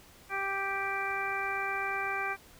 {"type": "harmonic tone", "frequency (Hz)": 392, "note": "G4", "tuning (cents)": 0, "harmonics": [1, 2, 3, 4, 5, 6], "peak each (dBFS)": [-41, -37, -37, -36, -41, -36], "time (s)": [0.29, 2.37], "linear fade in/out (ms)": 50, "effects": ["pink hiss -56 dBFS RMS until 2.59 s"]}